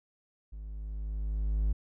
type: tone with level ramp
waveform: triangle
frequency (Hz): 52.1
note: G#1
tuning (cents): +6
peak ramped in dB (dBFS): -38 to -22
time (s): 0.52-1.73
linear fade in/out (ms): 10
effects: none